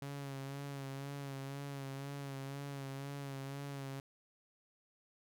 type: tone with vibrato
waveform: sawtooth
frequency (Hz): 138.6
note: C#3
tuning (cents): 0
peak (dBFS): -38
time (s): 0.02-4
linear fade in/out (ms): 2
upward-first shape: sine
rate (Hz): 2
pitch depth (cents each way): 36
effects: none